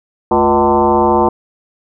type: tone with frequency modulation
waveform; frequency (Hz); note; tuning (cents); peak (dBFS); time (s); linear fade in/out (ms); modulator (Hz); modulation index
sine; 622.3; D#5; 0; -8; 0.31-1.29; 5; 135; 3
effects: none